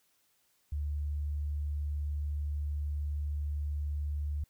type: tone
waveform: sine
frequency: 73.42 Hz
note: D2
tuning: in tune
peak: -31 dBFS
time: 0.72-4.44 s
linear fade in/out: 5 ms
effects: white hiss -72 dBFS RMS until 4.49 s